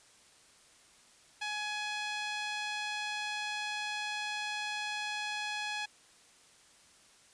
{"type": "tone with band-pass filter", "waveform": "sawtooth", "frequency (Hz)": 840, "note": "G#5", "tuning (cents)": 19, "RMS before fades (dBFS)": -37, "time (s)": [1.41, 5.86], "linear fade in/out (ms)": 10, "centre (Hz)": 2900, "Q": 0.96, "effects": ["white hiss -61 dBFS RMS until 7.33 s", "resampled to 22050 Hz"]}